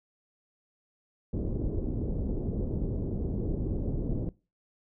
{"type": "low-pass noise", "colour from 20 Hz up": "pink", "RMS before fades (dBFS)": -31, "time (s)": [1.33, 4.29], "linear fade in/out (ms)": 2, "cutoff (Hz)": 430, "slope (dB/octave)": 24, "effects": ["noise-tail reverb RT60 0.3 s tail -21 dB re dry"]}